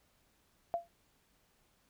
sine tone with exponential decay, 685 Hz, F5, 34 cents flat, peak -27 dBFS, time 0.74-0.88 s, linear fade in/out 0 ms, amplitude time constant 29 ms, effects pink hiss -72 dBFS RMS until 1.89 s

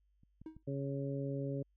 clicks, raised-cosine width 5 ms, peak -50 / -40 / -41 dBFS, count 3, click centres 0.234 / 0.416 / 0.566 s
triangle tone with exponential decay, 316.8 Hz, D#4, 31 cents sharp, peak -38 dBFS, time 0.46-0.63 s, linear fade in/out 2 ms, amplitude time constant 36 ms
harmonic tone, 138.59 Hz, C#3, in tune, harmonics 1 / 2 / 3 / 4, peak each -38 / -41 / -43 / -44 dBFS, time 0.67-1.63 s, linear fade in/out 10 ms
effects added 50 Hz sine -70 dBFS peak until 1.76 s

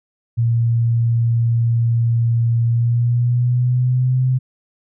sine tone with pitch glide, 116.6 to 128.63 Hz, A#2 to C3, +1 to -29 cents, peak -13 dBFS, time 0.37-4.39 s, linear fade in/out 20 ms, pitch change +170 cents, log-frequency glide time 2.65-4.23 s, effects none

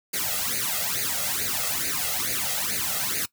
white noise with flanger, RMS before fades -27 dBFS, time 0.13-3.26 s, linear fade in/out 10 ms, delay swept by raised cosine 0.45 to 1.55 ms, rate 2.3 Hz, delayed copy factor +0.85, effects noise-tail reverb RT60 0.1 s tail -20 dB re dry + high-pass 80 Hz 12 dB/octave

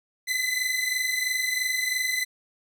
sawtooth tone pair together, 2007 / 2030 Hz, B6 / B6, +27 / +47 cents, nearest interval unison, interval 20 cents, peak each -24 dBFS, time 0.27-2.25 s, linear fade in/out 20 ms, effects none

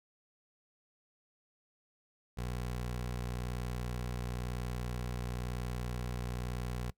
20% pulse tone with vibrato, 61 Hz, B1, 21 cents flat, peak -31 dBFS, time 2.37-6.91 s, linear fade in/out 10 ms, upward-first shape triangle, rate 16 Hz, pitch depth 9 cents each way, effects noise-tail reverb RT60 0.1 s tail -21 dB re dry

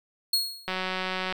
40% pulse tone with exponential decay, 4309 Hz, C#8, 50 cents flat, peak -18 dBFS, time 0.33-0.76 s, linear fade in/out 5 ms, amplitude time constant 92 ms
click train, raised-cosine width 0.3 ms, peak -14 dBFS, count 121, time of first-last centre 0.68-1.325 s, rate 186 Hz
effects none

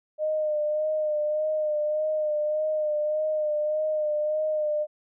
sine tone with vibrato, 610 Hz, D#5, 34 cents flat, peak -23 dBFS, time 0.18-4.87 s, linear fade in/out 50 ms, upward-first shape sine, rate 1.7 Hz, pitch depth 29 cents each way, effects none

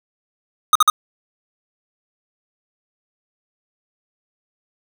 square tone bursts, 1244.5 Hz, D#6, in tune, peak -9 dBFS, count 3, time 0.73-0.9 s, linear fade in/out 2 ms, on 24 ms, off 49 ms, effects 8-bit

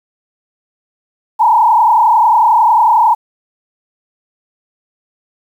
sine tone with frequency modulation, 910 Hz, A#5, 42 cents flat, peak -6 dBFS, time 1.39-3.15 s, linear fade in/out 20 ms, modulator 31.1 Hz, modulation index 2.1, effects 7-bit

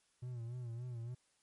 triangle tone with vibrato, 120.3 Hz, B2, 45 cents flat, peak -39 dBFS, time 0.22-1.15 s, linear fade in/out 10 ms, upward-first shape sine, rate 3.5 Hz, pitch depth 80 cents each way, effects white hiss -75 dBFS RMS until 1.42 s + MP3 48 kbps

